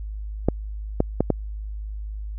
clicks, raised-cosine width 2 ms, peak -4 dBFS, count 4, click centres 0.486 / 1.004 / 1.206 / 1.303 s, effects added 52 Hz sine -29 dBFS peak until 2.38 s

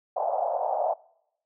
white band-pass noise, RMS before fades -27 dBFS, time 0.16-0.94 s, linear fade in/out 10 ms, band 590 to 810 Hz, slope 48 dB/octave, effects noise-tail reverb RT60 0.8 s tail -25 dB re dry

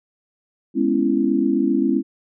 sine chord, C# minor seventh, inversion second, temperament just, 207.9 / 249.5 / 277.2 / 332.6 Hz, G#3 / B3 / C#4 / E4, +2 / +18 / 0 / +16 cents, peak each -23 / -22 / -20 / -21 dBFS, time 0.74-2.03 s, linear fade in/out 50 ms, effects none

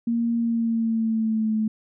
sine tone with pitch glide, 233.1 to 217.5 Hz, A#3 to A3, 0 to -20 cents, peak -20 dBFS, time 0.07-1.68 s, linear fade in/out 5 ms, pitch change -120 cents, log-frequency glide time 0.37-1.54 s, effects none

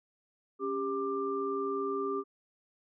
sine tone cluster, 277.1 / 397.5 / 1185 Hz, C#4 / G4 / D6, -1 / +24 / +15 cents, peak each -38 / -32 / -36 dBFS, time 0.59-2.24 s, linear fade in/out 50 ms, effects none

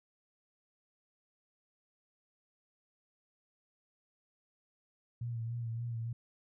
sine tone with vibrato, 116.54 Hz, A#2, in tune, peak -35 dBFS, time 5.21-6.13 s, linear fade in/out 5 ms, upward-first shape sine, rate 3.5 Hz, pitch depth 42 cents each way, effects none

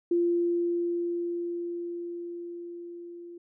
sine tone with level ramp, 345.4 Hz, F4, 19 cents flat, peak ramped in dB -21 to -41 dBFS, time 0.11-3.38 s, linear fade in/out 5 ms, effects none

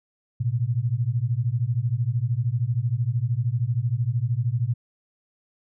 sine beating tone pair, 113.1 / 126.1 Hz, A2 / B2, +48 / +36 cents, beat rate 13 Hz, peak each -24 dBFS, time 0.4-4.74 s, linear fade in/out 10 ms, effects none

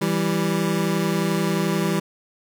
25% pulse tone pair together, 164.61 / 196 Hz, E3 / G3, -2 / 0 cents, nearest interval minor third, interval 302 cents, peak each -19 dBFS, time 0.01-2 s, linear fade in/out 10 ms, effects none

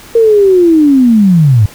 sine linear sweep, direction down, 466.2 to 97 Hz, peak -3 dBFS, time 0.15-1.66 s, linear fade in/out 5 ms, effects pink hiss -34 dBFS RMS until 1.74 s

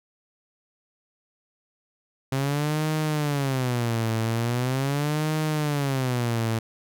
sawtooth tone with vibrato, 132.3 Hz, C3, 20 cents sharp, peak -19 dBFS, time 2.32-6.59 s, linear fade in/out 5 ms, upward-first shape sine, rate 0.41 Hz, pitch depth 280 cents each way, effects none

